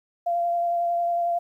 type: tone with vibrato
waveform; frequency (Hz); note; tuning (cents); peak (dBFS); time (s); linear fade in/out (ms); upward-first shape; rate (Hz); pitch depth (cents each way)
sine; 690; F5; -21; -21; 0.26-1.39; 10; sine; 11; 13
effects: 10-bit